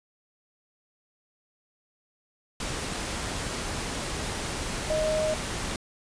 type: tone in noise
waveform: sine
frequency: 622.3 Hz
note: D#5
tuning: in tune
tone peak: -24 dBFS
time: 4.9-5.34 s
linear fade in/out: 2 ms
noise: pink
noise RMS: -32 dBFS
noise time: 2.6-5.76 s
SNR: +5 dB
effects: resampled to 22050 Hz